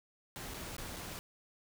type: noise with dropouts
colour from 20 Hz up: pink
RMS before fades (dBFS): -44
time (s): 0.36-1.19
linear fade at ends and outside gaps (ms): 0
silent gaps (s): 0.538-0.542 / 0.766-0.782 / 0.963-0.967
effects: none